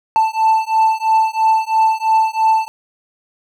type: beating tone pair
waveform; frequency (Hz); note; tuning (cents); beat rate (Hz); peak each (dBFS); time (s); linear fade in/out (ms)
triangle; 882 / 885; A5 / A5; +4 / +10; 3; -13; 0.16-2.68; 0
effects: none